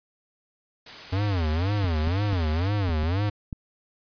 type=noise; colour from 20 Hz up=white; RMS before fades=-40 dBFS; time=0.86-2.68 s; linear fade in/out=5 ms
type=tone with vibrato; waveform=square; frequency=89.5 Hz; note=F2; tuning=43 cents sharp; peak=-23 dBFS; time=1.12-3.3 s; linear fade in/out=10 ms; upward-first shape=sine; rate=2 Hz; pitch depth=270 cents each way
type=clicks; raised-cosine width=5 ms; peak=-20 dBFS; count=6; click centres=1.843 / 2.074 / 2.33 / 2.893 / 3.033 / 3.528 s
effects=resampled to 11025 Hz